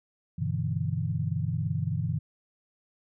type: chord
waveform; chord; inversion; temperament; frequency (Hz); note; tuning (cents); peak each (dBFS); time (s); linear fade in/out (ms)
sine; E minor seventh; first; equal; 98 / 123.47 / 146.83 / 164.81; G2 / B2 / D3 / E3; 0 / 0 / 0 / 0; -32; 0.38-2.19; 10
effects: none